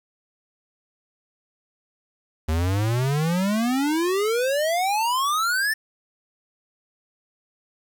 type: exponential sweep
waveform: square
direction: up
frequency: 76.3 to 1800 Hz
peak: -21 dBFS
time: 2.48-5.74 s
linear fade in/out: 10 ms
effects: 8-bit